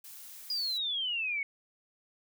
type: noise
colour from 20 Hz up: blue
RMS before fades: -48 dBFS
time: 0.04-0.78 s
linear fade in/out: 5 ms
type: exponential sweep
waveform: sine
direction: down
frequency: 4943 to 2190 Hz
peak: -30 dBFS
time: 0.5-1.43 s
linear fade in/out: 2 ms
effects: none